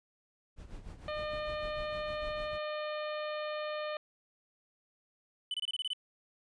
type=noise with tremolo; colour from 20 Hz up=brown; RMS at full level=-44 dBFS; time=0.56-2.59 s; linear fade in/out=50 ms; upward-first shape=sine; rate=6.6 Hz; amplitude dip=70%
type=harmonic tone; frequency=606 Hz; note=D#5; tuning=46 cents flat; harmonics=1 / 2 / 3 / 4 / 5 / 6 / 7; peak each=-36 / -42 / -46 / -48 / -50 / -52 / -53 dBFS; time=1.08-3.97 s; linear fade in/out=2 ms
type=tone bursts; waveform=triangle; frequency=3000 Hz; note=F#7; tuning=23 cents sharp; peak=-31 dBFS; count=8; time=5.51-5.933 s; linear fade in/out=2 ms; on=31 ms; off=25 ms
effects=resampled to 22050 Hz